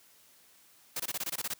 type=noise bursts; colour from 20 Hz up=white; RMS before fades=-34 dBFS; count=10; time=0.96-1.538 s; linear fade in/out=5 ms; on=38 ms; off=22 ms; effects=white hiss -61 dBFS RMS until 1.59 s + high-pass 100 Hz 12 dB/octave